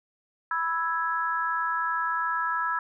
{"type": "chord", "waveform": "sine", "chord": "E major", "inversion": "second", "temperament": "equal", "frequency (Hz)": [987.8, 1318.5, 1661.2], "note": ["B5", "E6", "G#6"], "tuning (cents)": [0, 0, 0], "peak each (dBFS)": [-30, -28, -30], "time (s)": [0.51, 2.79], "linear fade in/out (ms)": 2, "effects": []}